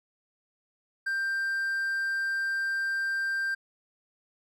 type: tone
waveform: triangle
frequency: 1575 Hz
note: G6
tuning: 8 cents sharp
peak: -25 dBFS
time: 1.06-3.55 s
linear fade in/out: 10 ms
effects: none